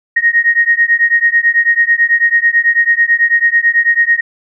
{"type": "beating tone pair", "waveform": "sine", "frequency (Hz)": [1864.7, 1873.8], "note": ["A#6", "A#6"], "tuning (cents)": [0, 8], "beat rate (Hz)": 9.1, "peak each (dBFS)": -11, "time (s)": [0.16, 4.21], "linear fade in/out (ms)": 10, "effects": []}